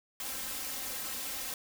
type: noise with comb filter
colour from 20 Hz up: white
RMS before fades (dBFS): -38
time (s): 0.2-1.54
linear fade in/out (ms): 2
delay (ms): 3.8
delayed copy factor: +1
effects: none